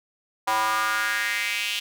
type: tone with high-pass filter sweep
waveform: square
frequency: 109.5 Hz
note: A2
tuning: 8 cents flat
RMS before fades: -25 dBFS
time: 0.47-1.8 s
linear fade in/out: 10 ms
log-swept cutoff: 890 to 3000 Hz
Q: 3.8
effects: none